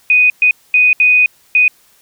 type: tone bursts at uneven times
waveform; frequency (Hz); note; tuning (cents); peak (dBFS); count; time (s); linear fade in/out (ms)
sine; 2489; D#7; 0; -6; 5; 0.1-0.3 / 0.42-0.51 / 0.74-0.93 / 1-1.26 / 1.55-1.68; 2
effects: white hiss -51 dBFS RMS until 2.01 s